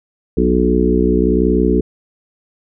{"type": "harmonic tone with a mistuned harmonic", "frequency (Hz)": 61, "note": "B1", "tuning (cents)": -21, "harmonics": [1, 3, 4, 5, 6, 7], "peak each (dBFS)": [-18, -18, -18, -18, -18, -18], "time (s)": [0.37, 1.81], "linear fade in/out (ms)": 5, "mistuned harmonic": 7, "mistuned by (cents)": 19, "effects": []}